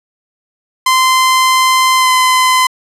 sawtooth tone with pitch glide, 1036 to 1024.1 Hz, C6 to C6, -17 to -37 cents, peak -4 dBFS, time 0.86-2.67 s, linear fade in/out 5 ms, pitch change -20 cents, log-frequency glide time 1.97-2.1 s, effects low-pass 12000 Hz 12 dB/octave

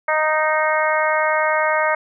harmonic tone, 310 Hz, D#4, 6 cents flat, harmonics 2 / 3 / 4 / 5 / 6 / 7, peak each -20 / -22 / -23 / -24 / -25 / -25 dBFS, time 0.08-1.95 s, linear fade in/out 5 ms, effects none

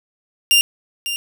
sawtooth tone with echo, 2794 Hz, F7, in tune, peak -7 dBFS, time 0.51-0.61 s, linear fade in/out 0 ms, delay 550 ms, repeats 1, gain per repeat -11 dB, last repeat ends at 1.16 s, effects none

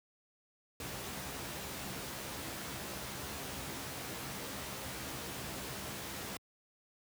pink noise with comb filter, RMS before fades -42 dBFS, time 0.8-6.37 s, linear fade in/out 2 ms, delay 15 ms, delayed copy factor +0.55, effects high-pass 80 Hz 12 dB/octave

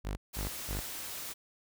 sawtooth tone bursts, 50.1 Hz, G1, 38 cents sharp, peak -30 dBFS, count 3, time 0.04-0.81 s, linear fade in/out 20 ms, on 130 ms, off 190 ms
white noise, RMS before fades -41 dBFS, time 0.33-1.34 s, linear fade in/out 20 ms
effects none

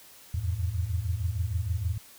sine tone cluster, 81.5 / 88 / 107.7 Hz, E2 / F2 / A2, -19 / +14 / -37 cents, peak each -31 dBFS, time 0.34-1.98 s, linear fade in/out 5 ms, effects white hiss -52 dBFS RMS until 2.18 s

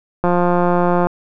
click train, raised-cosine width 1 ms, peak -3 dBFS, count 147, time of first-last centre 0.24-1.07 s, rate 176 Hz, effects none

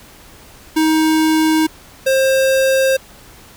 square tone pair in turn, 315.3 / 531.5 Hz, D#4 / C5, +23 / +27 cents, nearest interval major sixth, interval 904 cents, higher second, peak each -12 dBFS, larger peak neither, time 0.76-1.67 / 2.06-2.97 s, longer neither, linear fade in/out 10 ms, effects pink hiss -42 dBFS RMS until 3.56 s

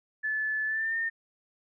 sine tone with pitch glide, 1735 to 1820.2 Hz, A6 to A#6, -25 to -42 cents, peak -27 dBFS, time 0.23-1.1 s, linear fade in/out 20 ms, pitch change +83 cents, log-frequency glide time 0.66-0.96 s, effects none

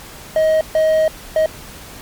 triangle tone bursts at uneven times, 630 Hz, D#5, 21 cents sharp, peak -9 dBFS, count 3, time 0.36-0.61 / 0.75-1.08 / 1.36-1.46 s, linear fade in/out 2 ms, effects pink hiss -36 dBFS RMS until 2.01 s + MP3 96 kbps

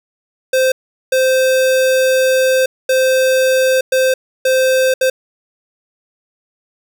square tone bursts at uneven times, 520 Hz, C5, 11 cents flat, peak -11 dBFS, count 6, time 0.53-0.72 / 1.12-2.66 / 2.89-3.81 / 3.92-4.14 / 4.45-4.94 / 5.01-5.1 s, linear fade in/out 5 ms, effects none

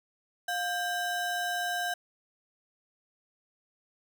square ring-modulated tone, 1148 Hz, D6, 40 cents flat, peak -27 dBFS, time 0.48-1.94 s, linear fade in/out 5 ms, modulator 440 Hz, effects none

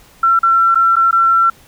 sine tone with dropouts, 1352 Hz, E6, 43 cents sharp, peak -8 dBFS, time 0.23-1.5 s, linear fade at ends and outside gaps 5 ms, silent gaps 0.391-0.431 / 0.747-0.755 / 0.957-0.965 / 1.111-1.127 s, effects pink hiss -46 dBFS RMS until 1.67 s

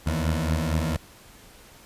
20% pulse beating tone pair, 78 / 82.3 Hz, D#2 / E2, +5 / -2 cents, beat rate 4.3 Hz, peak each -20 / -22 dBFS, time 0.06-0.97 s, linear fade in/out 10 ms, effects pink hiss -50 dBFS RMS until 1.85 s + resampled to 32000 Hz

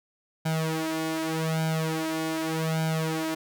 sawtooth tone with flanger, 160 Hz, D#3, 49 cents sharp, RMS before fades -28 dBFS, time 0.45-3.35 s, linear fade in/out 10 ms, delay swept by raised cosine 1.3 to 3.5 ms, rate 0.84 Hz, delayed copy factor +0.9, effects none

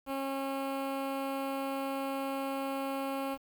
15% pulse tone with notch filter, 272.1 Hz, C#4, 32 cents flat, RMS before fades -35 dBFS, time 0.06-3.38 s, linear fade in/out 50 ms, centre 6000 Hz, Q 0.61, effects 9-bit

